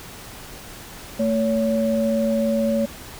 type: tone pair together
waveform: sine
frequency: 223.4 / 563 Hz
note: A3 / C#5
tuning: +27 / +27 cents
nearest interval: octave + major third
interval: 1600 cents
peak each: -20 / -21 dBFS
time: 1.19-2.86 s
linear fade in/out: 10 ms
effects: pink hiss -39 dBFS RMS until 3.19 s